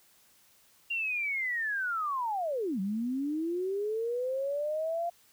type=linear two-way sweep; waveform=sine; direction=down then up; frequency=2794 to 185 to 696 Hz; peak=-29 dBFS; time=0.9-5.1 s; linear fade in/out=10 ms; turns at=2.8 s; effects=white hiss -63 dBFS RMS until 5.32 s